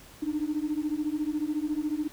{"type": "beating tone pair", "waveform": "sine", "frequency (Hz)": [295.8, 309.8], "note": ["D4", "D#4"], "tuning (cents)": [13, -7], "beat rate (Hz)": 14, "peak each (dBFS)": -29, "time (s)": [0.22, 2.08], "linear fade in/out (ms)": 10, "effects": ["tanh soft clip ceiling -21 dBFS", "pink hiss -51 dBFS RMS until 2.12 s"]}